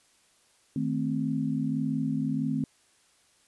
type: chord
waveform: sine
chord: A diminished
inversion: second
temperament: equal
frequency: 155.56 / 220 / 261.6 Hz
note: Eb3 / A3 / C4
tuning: 0 / 0 / 0 cents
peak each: -31 / -31 / -29 dBFS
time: 0.76-2.64 s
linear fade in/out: 2 ms
effects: white hiss -64 dBFS RMS until 3.47 s + resampled to 24000 Hz